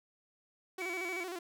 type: tone with vibrato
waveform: sawtooth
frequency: 358.4 Hz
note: F4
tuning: 45 cents sharp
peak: -35 dBFS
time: 0.78-1.39 s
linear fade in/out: 5 ms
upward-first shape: square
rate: 13 Hz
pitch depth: 76 cents each way
type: tone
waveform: triangle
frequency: 2276 Hz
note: C#7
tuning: 45 cents sharp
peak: -36 dBFS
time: 0.8-1.24 s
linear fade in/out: 10 ms
effects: none